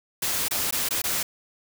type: noise with dropouts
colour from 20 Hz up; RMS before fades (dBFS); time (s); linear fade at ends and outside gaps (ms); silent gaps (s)
white; -26; 0.22-1.23; 5; 0.484-0.509 / 0.709-0.724 / 0.888-0.907 / 1.019-1.039
effects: none